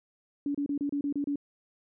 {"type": "tone bursts", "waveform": "sine", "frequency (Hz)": 285.5, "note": "D4", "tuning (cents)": -49, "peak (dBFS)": -27, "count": 8, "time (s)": [0.46, 1.358], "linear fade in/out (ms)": 2, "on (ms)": 86, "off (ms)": 30, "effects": []}